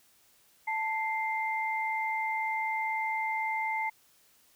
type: tone pair together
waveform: sine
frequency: 882 / 2093 Hz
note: A5 / C7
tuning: +4 / 0 cents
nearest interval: octave + minor third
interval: 1496 cents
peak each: -31 / -32 dBFS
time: 0.67-3.9 s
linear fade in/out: 10 ms
effects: white hiss -64 dBFS RMS until 4.55 s